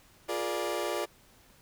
30% pulse chord, Bb dominant seventh, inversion second, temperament equal with one note detuned, 349.2 / 415.3 / 475.1 / 587.3 Hz, F4 / Ab4 / Bb4 / D5, 0 / 0 / +33 / 0 cents, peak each -33 / -34 / -35 / -32 dBFS, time 0.28-1.06 s, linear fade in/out 20 ms, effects pink hiss -60 dBFS RMS until 1.61 s

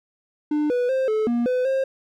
triangle tone with pitch steps, 299.3 / 491.3 / 526 / 433.3 / 237.9 / 504 / 533 Hz, D4 / B4 / C5 / A4 / A#3 / B4 / C5, +33 / -9 / +9 / -27 / +35 / +35 / +32 cents, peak -17 dBFS, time 0.51-1.84 s, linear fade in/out 5 ms, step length 190 ms, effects none

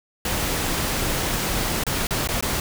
pink noise with dropouts, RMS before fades -24 dBFS, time 0.25-2.6 s, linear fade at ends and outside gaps 2 ms, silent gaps 1.837-1.866 / 2.07-2.107 / 2.274-2.288 / 2.409-2.425 s, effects none

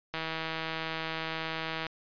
click train, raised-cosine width 0.3 ms, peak -18 dBFS, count 279, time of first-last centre 0.14-1.867 s, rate 161 Hz, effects resampled to 11025 Hz

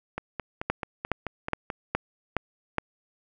two click trains, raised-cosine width 0.5 ms, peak -9 / -16 dBFS, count 6 / 8, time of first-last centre 0.7-2.783 / 0.18-1.702 s, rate 2.4 / 4.6 Hz, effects none

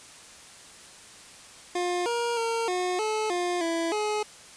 25% pulse tone with pitch steps, 354.9 / 472.3 / 458.4 / 362.1 / 432.4 / 354 / 332.2 / 422.9 Hz, F4 / A#4 / A#4 / F#4 / A4 / F4 / E4 / G#4, +28 / +23 / -29 / -37 / -30 / +23 / +13 / +31 cents, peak -22 dBFS, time 1.75-4.23 s, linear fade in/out 5 ms, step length 310 ms, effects white hiss -48 dBFS RMS until 4.56 s + resampled to 22050 Hz

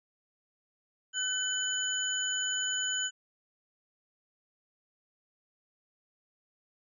sine tone cluster, 1519 / 3000 / 6910 Hz, F#6 / F#7 / A8, +45 / +23 / -32 cents, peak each -34 / -33 / -34 dBFS, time 1.13-3.11 s, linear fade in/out 50 ms, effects none

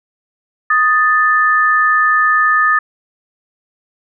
sine tone pair together, 1244.5 / 1762.6 Hz, D#6 / A6, 0 / +3 cents, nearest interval tritone, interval 603 cents, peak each -12 dBFS, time 0.7-2.79 s, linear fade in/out 5 ms, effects none

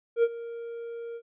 triangle tone with ADSR envelope, 466.2 Hz, A#4, in tune, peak -15 dBFS, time 0.16-1.22 s, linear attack 72 ms, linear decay 46 ms, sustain -18 dB, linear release 62 ms, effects resampled to 8000 Hz

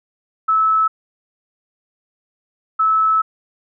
sine tone bursts at uneven times, 1303 Hz, E6, 20 cents flat, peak -12 dBFS, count 2, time 0.48-0.88 / 2.79-3.22 s, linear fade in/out 10 ms, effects none

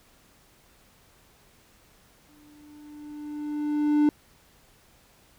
triangle tone with exponential growth, 297.2 Hz, D4, 21 cents sharp, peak -14 dBFS, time 2.29-4.09 s, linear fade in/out 1 ms, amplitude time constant 390 ms, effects pink hiss -59 dBFS RMS until 5.38 s

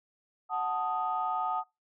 sine chord, D# diminished, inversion first, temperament equal, 740 / 880 / 1244.5 Hz, F#5 / A5 / D#6, 0 / 0 / 0 cents, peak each -32 / -33 / -32 dBFS, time 0.49-1.64 s, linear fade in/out 50 ms, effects noise-tail reverb RT60 0.2 s tail -22 dB re dry + tanh soft clip ceiling -19 dBFS

